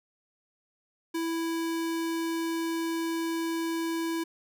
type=tone; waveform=square; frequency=330 Hz; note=E4; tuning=2 cents sharp; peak=-29 dBFS; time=1.14-4.24 s; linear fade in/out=10 ms; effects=none